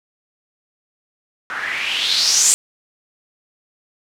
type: noise with low-pass filter sweep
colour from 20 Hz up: blue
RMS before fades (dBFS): -18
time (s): 1.5-2.54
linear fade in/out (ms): 0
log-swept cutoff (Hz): 1400 to 7900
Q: 4.8
effects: none